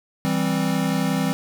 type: chord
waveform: square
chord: C major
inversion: first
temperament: equal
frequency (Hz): 164.81 / 196 / 261.6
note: E3 / G3 / C4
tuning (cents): 0 / 0 / 0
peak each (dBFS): -25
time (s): 0.25-1.33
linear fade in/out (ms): 0
effects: none